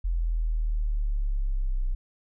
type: linear sweep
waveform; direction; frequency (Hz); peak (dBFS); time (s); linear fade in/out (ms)
sine; down; 42.77 to 30.87; -23; 0.04-1.95; 10
effects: none